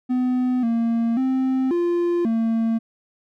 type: tone with pitch steps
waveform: triangle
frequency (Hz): 251.9 / 230.8 / 261.5 / 346.9 / 226.5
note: B3 / A#3 / C4 / F4 / A#3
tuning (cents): +34 / -17 / -1 / -12 / -50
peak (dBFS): -16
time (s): 0.09-2.79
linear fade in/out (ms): 20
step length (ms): 540
effects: none